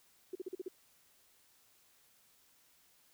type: tone bursts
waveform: sine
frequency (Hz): 370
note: F#4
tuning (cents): 0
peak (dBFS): -37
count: 6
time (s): 0.33-0.683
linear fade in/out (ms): 5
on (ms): 23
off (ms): 43
effects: white hiss -68 dBFS RMS until 3.13 s